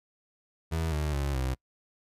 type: tone with pitch steps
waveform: 30% pulse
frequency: 81.3 / 75.42 / 69.96 / 64.9 Hz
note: E2 / D2 / C#2 / C2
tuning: -23 / +47 / +17 / -13 cents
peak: -25 dBFS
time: 0.71-1.55 s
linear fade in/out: 20 ms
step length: 210 ms
effects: noise-tail reverb RT60 0.1 s tail -26 dB re dry + resampled to 32000 Hz